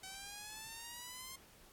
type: exponential sweep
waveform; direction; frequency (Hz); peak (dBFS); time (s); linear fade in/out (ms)
5% pulse; up; 756 to 1062; -35; 0.03-1.36; 5
effects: pink hiss -62 dBFS RMS until 1.72 s + AAC 64 kbps